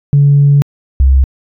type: tone pair in turn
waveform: sine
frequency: 142.4 / 66.72 Hz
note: C#3 / C2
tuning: +47 / +34 cents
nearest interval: octave + minor second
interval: 1313 cents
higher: first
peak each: -3 dBFS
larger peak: neither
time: 0.13-0.62 / 1-1.24 s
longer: first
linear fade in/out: 0 ms
effects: tanh soft clip ceiling 0 dBFS